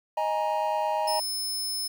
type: chord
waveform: triangle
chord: D# suspended fourth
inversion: none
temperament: equal with one note detuned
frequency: 622.3 / 830.6 / 939.4 Hz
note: D#5 / G#5 / A#5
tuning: 0 / 0 / +13 cents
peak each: -27 dBFS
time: 0.17-1.2 s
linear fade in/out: 5 ms
type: tone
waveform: sawtooth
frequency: 5220 Hz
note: E8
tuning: 18 cents flat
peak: -26 dBFS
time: 1.07-1.88 s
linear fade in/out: 10 ms
effects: 9-bit